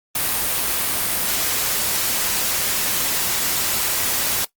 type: noise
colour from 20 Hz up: white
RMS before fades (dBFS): -21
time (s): 0.15-4.45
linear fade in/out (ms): 5
effects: noise-tail reverb RT60 0.1 s tail -18 dB re dry + Opus 32 kbps